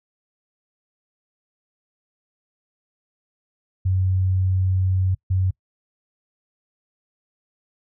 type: tone bursts at uneven times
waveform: sine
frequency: 93.5 Hz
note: F#2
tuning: 19 cents sharp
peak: -17 dBFS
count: 2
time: 3.85-5.15 / 5.3-5.51 s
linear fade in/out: 10 ms
effects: noise-tail reverb RT60 0.1 s tail -24 dB re dry